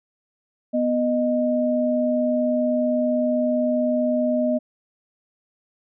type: tone pair together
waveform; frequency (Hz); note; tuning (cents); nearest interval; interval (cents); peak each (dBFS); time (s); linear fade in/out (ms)
sine; 246.9 / 617.5; B3 / D#5; 0 / -13; octave + major third; 1587; -21; 0.73-4.59; 20
effects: none